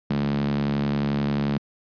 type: tone with high-pass filter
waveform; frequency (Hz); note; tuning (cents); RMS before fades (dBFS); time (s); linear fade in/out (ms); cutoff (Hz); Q
sawtooth; 71.3; C#2; +49; -24; 0.1-1.58; 5; 180; 7.5
effects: resampled to 11025 Hz